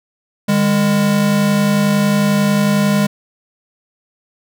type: tone pair together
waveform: square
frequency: 152.6 / 203.7 Hz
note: D#3 / G#3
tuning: -33 / -33 cents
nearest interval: perfect fourth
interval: 500 cents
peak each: -20 / -13 dBFS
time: 0.48-3.07 s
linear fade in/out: 10 ms
effects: none

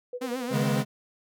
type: tone with tremolo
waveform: sine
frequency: 493.9 Hz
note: B4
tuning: in tune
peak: -30 dBFS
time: 0.13-0.79 s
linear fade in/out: 2 ms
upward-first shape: sine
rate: 11 Hz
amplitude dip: 95%
type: tone with vibrato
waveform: sawtooth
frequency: 250.1 Hz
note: B3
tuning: 22 cents sharp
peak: -27 dBFS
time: 0.21-0.83 s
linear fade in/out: 10 ms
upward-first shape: sine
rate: 7.4 Hz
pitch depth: 100 cents each way
type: chord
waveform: square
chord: C# suspended second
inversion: none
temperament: equal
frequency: 138.59 / 155.56 / 207.7 Hz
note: C#3 / D#3 / G#3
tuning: 0 / 0 / 0 cents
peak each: -28 / -33 / -28 dBFS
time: 0.5-0.85 s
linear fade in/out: 50 ms
effects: none

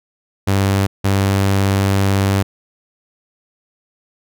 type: tone bursts at uneven times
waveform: sawtooth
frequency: 98 Hz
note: G2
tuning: in tune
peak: -9 dBFS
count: 2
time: 0.47-0.87 / 1.04-2.43 s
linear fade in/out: 10 ms
effects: none

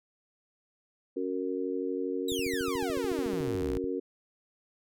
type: chord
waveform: sine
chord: F# major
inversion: second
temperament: just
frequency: 277.5 / 370 / 462.5 Hz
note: C#4 / F#4 / A#4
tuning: +2 / 0 / -14 cents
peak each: -34 dBFS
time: 1.16-4 s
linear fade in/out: 10 ms
type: exponential sweep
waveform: sawtooth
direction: down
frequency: 3951 to 51.91 Hz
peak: -31 dBFS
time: 2.28-3.78 s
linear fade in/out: 5 ms
type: click train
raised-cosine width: 5 ms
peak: -31 dBFS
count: 22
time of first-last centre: 2.32-3.842 s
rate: 13.8 Hz
effects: none

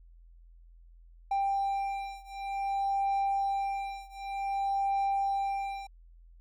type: beating tone pair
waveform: triangle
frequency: 789 / 789.54 Hz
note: G5 / G5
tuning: +11 / +12 cents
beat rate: 0.54 Hz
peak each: -29 / -30 dBFS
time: 1.31-5.87 s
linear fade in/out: 5 ms
effects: tanh soft clip ceiling -19 dBFS + added 42 Hz sine -52 dBFS peak until 6.4 s

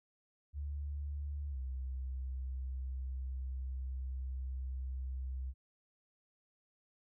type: tone with pitch glide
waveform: sine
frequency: 72 to 64.89 Hz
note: D2 to C2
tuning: -34 to -14 cents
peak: -37 dBFS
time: 0.53-5.54 s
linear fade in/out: 50 ms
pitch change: -180 cents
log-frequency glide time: 1.5-1.57 s
effects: none

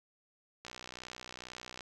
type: click train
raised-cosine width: 0.2 ms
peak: -27 dBFS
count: 73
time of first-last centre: 0.65-1.808 s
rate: 62.2 Hz
effects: none

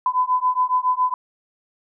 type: beating tone pair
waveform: sine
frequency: 1004 / 1011.2 Hz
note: B5 / B5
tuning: +28 / +41 cents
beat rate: 7.2 Hz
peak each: -20 dBFS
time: 0.06-1.14 s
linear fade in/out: 2 ms
effects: none

